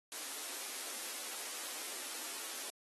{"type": "high-pass noise", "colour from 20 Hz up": "white", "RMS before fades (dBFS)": -43, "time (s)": [0.12, 2.7], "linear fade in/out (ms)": 0, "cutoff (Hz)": 250, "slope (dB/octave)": 48, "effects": ["AAC 32 kbps"]}